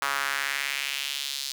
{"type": "tone with high-pass filter sweep", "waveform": "sawtooth", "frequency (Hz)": 139.3, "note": "C#3", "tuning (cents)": 9, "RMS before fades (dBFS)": -30, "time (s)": [0.02, 1.52], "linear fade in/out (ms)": 0, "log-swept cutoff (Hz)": [1200, 4400], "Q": 2.2, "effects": []}